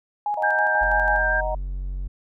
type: tone with tremolo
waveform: sine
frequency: 830.6 Hz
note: G#5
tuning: in tune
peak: -21 dBFS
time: 0.26-1.19 s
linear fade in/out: 2 ms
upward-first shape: square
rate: 6.1 Hz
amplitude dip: 55%
type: chord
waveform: sine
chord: D# minor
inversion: none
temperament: just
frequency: 622.3 / 746.7 / 933.4 Hz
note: D#5 / F#5 / A#5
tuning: 0 / +16 / +2 cents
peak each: -26 / -30 / -30 dBFS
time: 0.37-1.55 s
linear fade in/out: 5 ms
type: tone with vibrato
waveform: sine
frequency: 1583 Hz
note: G6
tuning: 17 cents sharp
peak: -20 dBFS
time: 0.43-1.41 s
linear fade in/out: 10 ms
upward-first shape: sine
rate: 5.6 Hz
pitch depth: 9 cents each way
type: tone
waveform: triangle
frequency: 46.25 Hz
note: F#1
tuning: in tune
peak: -24 dBFS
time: 0.81-2.08 s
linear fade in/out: 10 ms
effects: none